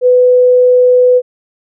sine tone, 498.8 Hz, B4, 17 cents sharp, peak -4 dBFS, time 0.01-1.22 s, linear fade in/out 50 ms, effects none

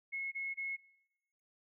sine tone bursts, 2177 Hz, C#7, 32 cents flat, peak -36 dBFS, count 3, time 0.12-0.768 s, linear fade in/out 20 ms, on 200 ms, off 24 ms, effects noise-tail reverb RT60 0.9 s tail -20 dB re dry

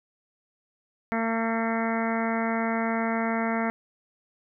harmonic tone with a mistuned harmonic, 226.9 Hz, A#3, 47 cents flat, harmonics 1 / 2 / 3 / 4 / 5 / 6 / 7 / 8 / 9 / 10, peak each -27 / -34 / -31 / -34 / -39 / -35 / -39 / -37 / -37 / -41 dBFS, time 1.12-3.7 s, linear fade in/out 0 ms, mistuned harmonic 10, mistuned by -54 cents, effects none

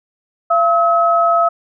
sine tone pair together, 680.7 / 1285 Hz, F5 / E6, -45 / -45 cents, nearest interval major seventh, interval 1100 cents, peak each -13 / -13 dBFS, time 0.5-1.49 s, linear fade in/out 10 ms, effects none

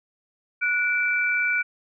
sine tone pair together, 1467 / 2329 Hz, F#6 / D7, -15 / -15 cents, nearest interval minor sixth, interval 800 cents, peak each -23 dBFS, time 0.61-1.63 s, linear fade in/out 20 ms, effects none

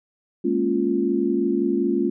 sine chord, Bb minor seventh, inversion third, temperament equal, 207.7 / 233.1 / 277.2 / 349.2 Hz, Ab3 / Bb3 / Db4 / F4, 0 / 0 / 0 / 0 cents, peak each -26 / -26 / -24 / -22 dBFS, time 0.44-2.1 s, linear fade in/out 10 ms, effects none

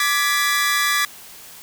sawtooth chord, G# diminished, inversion second, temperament equal with one note detuned, 1174.7 / 1689.3 / 1975.5 Hz, D6 / G#6 / B6, 0 / +29 / 0 cents, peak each -18 dBFS, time 0-1.05 s, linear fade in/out 2 ms, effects white hiss -41 dBFS RMS until 1.62 s

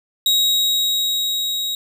40% pulse tone with level ramp, 3803 Hz, A#7, 34 cents sharp, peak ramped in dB -12 to -20 dBFS, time 0.26-1.75 s, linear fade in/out 2 ms, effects none

